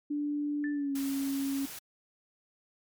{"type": "tone with pitch glide", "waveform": "sine", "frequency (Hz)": [292.8, 274.8], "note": ["D4", "C#4"], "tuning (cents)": [-5, -15], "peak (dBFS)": -29, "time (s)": [0.1, 1.66], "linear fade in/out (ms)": 10, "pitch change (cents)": -110, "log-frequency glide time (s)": [0.72, 0.95]}
{"type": "tone with exponential decay", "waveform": "sine", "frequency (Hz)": 1760, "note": "A6", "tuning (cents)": 0, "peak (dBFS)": -36, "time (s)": [0.64, 0.94], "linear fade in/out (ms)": 1, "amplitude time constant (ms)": 64}
{"type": "noise", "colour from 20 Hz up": "white", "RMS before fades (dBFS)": -43, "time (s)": [0.95, 1.79], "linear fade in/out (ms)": 5}
{"effects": ["MP3 96 kbps"]}